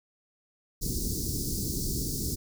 pink band-stop noise, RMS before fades -31 dBFS, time 0.81-2.36 s, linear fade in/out 20 ms, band 410 to 4600 Hz, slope 48 dB/octave, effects none

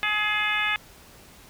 harmonic tone with a mistuned harmonic, 421.3 Hz, G#4, 25 cents sharp, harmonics 2 / 3 / 4 / 5 / 6 / 7 / 8, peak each -34 / -31 / -28 / -28 / -28 / -33 / -34 dBFS, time 0.03-0.76 s, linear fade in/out 0 ms, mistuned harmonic 8, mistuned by +64 cents, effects pink hiss -50 dBFS RMS until 1.49 s

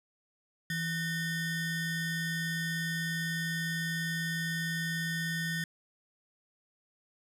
square ring-modulated tone, 830.6 Hz, G#5, in tune, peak -29 dBFS, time 0.7-5.64 s, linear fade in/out 2 ms, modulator 995 Hz, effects resampled to 32000 Hz

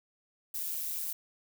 violet noise with amplitude modulation, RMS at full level -33 dBFS, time 0.54-1.13 s, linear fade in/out 5 ms, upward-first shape sine, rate 163 Hz, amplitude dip 60%, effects none

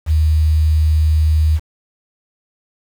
sine tone with quantisation, 77.78 Hz, D#2, in tune, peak -10 dBFS, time 0.06-1.6 s, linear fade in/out 50 ms, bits 6, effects none

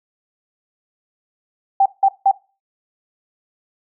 sine tone bursts, 783 Hz, G5, 2 cents flat, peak -9 dBFS, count 3, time 1.8-2.314 s, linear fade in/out 5 ms, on 58 ms, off 170 ms, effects noise-tail reverb RT60 0.3 s tail -19 dB re dry

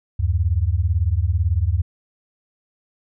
sine beating tone pair, 76.6 / 94.6 Hz, D#2 / F#2, -27 / +39 cents, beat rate 18 Hz, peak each -19 / -19 dBFS, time 0.19-1.82 s, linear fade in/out 10 ms, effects none

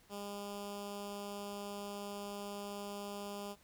10% pulse tone with notch filter, 202.7 Hz, G#3, 42 cents flat, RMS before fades -44 dBFS, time 0.09-3.56 s, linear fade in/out 50 ms, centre 1700 Hz, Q 1.2, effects pink hiss -66 dBFS RMS until 3.63 s

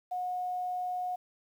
sine tone with quantisation, 726 Hz, F#5, 33 cents flat, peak -31 dBFS, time 0.11-1.16 s, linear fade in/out 10 ms, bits 10, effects none

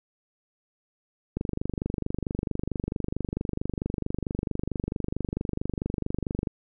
click train, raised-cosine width 3 ms, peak -15 dBFS, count 126, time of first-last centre 1.37-6.472 s, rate 24.5 Hz, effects none

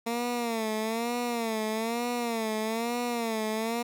15% pulse tone with vibrato, 229.3 Hz, A#3, 28 cents flat, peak -22 dBFS, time 0.06-3.83 s, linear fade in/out 10 ms, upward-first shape sine, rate 1.1 Hz, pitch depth 99 cents each way, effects none

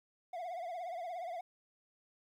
triangle tone with vibrato, 698 Hz, F5, 1 cent flat, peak -37 dBFS, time 0.33-1.41 s, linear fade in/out 5 ms, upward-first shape triangle, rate 17 Hz, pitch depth 120 cents each way, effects 12-bit

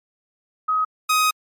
sine / sawtooth tone pair in turn, 1264 / 1256 Hz, D#6 / D#6, +27 / +16 cents, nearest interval unison, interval 11 cents, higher first, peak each -17 / -12 dBFS, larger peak second, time 0.68-0.85 / 1.09-1.31 s, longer second, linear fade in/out 10 ms, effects MP3 64 kbps

